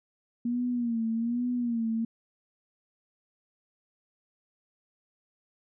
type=tone with vibrato; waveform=sine; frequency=235.5 Hz; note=A#3; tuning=18 cents sharp; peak=-26 dBFS; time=0.45-2.05 s; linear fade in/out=5 ms; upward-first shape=sine; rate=1.2 Hz; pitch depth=81 cents each way; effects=none